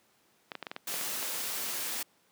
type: clicks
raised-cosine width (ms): 0.3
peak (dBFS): -21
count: 9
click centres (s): 0.518 / 0.553 / 0.627 / 0.668 / 0.715 / 0.764 / 0.941 / 1.012 / 1.228
type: noise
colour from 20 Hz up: white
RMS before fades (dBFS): -35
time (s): 0.87-2.03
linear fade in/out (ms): 5
effects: pink hiss -67 dBFS RMS until 2.31 s + high-pass 200 Hz 12 dB/octave